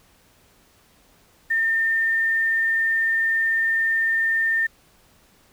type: tone with quantisation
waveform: sine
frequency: 1809 Hz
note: A6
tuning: 48 cents sharp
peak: -18 dBFS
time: 1.5-4.67 s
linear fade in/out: 10 ms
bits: 8
effects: pink hiss -57 dBFS RMS until 5.52 s